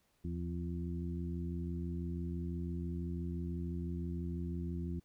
harmonic tone with a mistuned harmonic, 86 Hz, F2, 26 cents flat, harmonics 1 / 2 / 3 / 4, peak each -39 / -40 / -46 / -47 dBFS, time 0.24-5 s, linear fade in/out 10 ms, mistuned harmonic 1, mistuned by -130 cents, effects pink hiss -75 dBFS RMS until 5.04 s

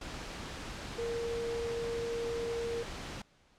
sine tone in noise, 466.2 Hz, A#4, in tune, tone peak -33 dBFS, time 0.98-2.83 s, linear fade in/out 5 ms, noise pink, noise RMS -42 dBFS, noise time 0.01-3.22 s, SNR +6 dB, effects pink hiss -66 dBFS RMS until 3.58 s + low-pass 6000 Hz 12 dB/octave

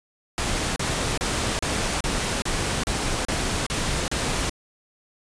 pink noise bursts, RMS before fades -25 dBFS, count 10, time 0.38-4.495 s, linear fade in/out 0 ms, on 380 ms, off 35 ms, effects resampled to 22050 Hz

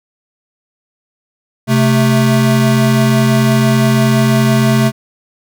square tone pair together, 130.81 / 220 Hz, C3 / A3, 0 / 0 cents, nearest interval major sixth, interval 900 cents, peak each -12 dBFS, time 1.67-4.92 s, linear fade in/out 50 ms, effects none

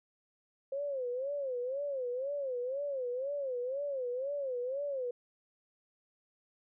sine tone with vibrato, 530 Hz, C5, 22 cents sharp, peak -33 dBFS, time 0.72-5.11 s, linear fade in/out 5 ms, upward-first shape sine, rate 2 Hz, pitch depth 150 cents each way, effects none

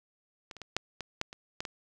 clicks, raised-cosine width 0.2 ms, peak -25 / -29 / -24 / -11 / -20 / -13 / -27 / -17 / -20 dBFS, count 9, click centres 0.512 / 0.567 / 0.617 / 0.766 / 1.007 / 1.214 / 1.329 / 1.605 / 1.652 s, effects none

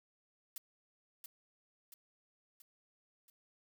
blue noise with echo, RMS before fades -44 dBFS, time 0.56-0.58 s, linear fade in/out 2 ms, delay 680 ms, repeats 4, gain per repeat -5 dB, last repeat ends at 3.3 s, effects none

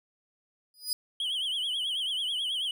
sawtooth tone with exponential growth, 4952 Hz, D#8, 9 cents flat, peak -21 dBFS, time 0.74-0.93 s, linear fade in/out 1 ms, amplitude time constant 41 ms
triangle tone with vibrato, 3136 Hz, G7, in tune, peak -27 dBFS, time 1.2-2.71 s, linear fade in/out 2 ms, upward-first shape triangle, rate 9.2 Hz, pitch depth 140 cents each way
effects none

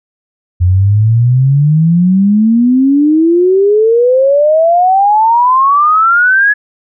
sine exponential sweep, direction up, 87.31 to 1702 Hz, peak -5 dBFS, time 0.6-6.54 s, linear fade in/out 20 ms, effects none

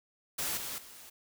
white noise with level steps, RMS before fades -34 / -39 / -51 dBFS, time 0.38-1.1 s, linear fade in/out 10 ms, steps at 0.57 / 0.78 s, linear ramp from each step 2 ms, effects none

